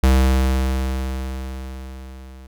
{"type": "tone with level ramp", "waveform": "square", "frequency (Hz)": 65.41, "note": "C2", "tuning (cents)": 0, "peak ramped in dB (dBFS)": [-11, -39], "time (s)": [0.03, 2.47], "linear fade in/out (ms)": 5, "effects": []}